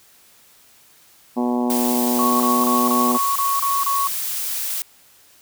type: harmonic tone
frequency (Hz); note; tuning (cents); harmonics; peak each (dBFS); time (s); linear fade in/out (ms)
122.3; B2; -16; 2 / 3 / 4 / 5 / 6 / 7 / 8 / 9; -19 / -27 / -31 / -31 / -30 / -30 / -34 / -37; 1.36-3.18; 20
type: noise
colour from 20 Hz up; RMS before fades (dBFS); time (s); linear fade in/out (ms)
blue; -25; 1.7-4.82; 0
type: tone bursts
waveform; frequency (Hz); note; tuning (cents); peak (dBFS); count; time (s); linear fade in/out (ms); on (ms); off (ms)
sine; 1108.7; C#6; 0; -18; 8; 2.19-4.073; 2; 210; 29
effects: white hiss -52 dBFS RMS until 5.41 s